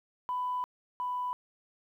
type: tone pair in turn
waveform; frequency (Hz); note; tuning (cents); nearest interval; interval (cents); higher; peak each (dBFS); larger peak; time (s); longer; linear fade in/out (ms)
sine; 996 / 992.4; B5 / B5; +14 / +8; unison; 6; first; -29 / -30; first; 0.29-0.64 / 1-1.33; first; 0
effects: tanh soft clip ceiling -25 dBFS + 11-bit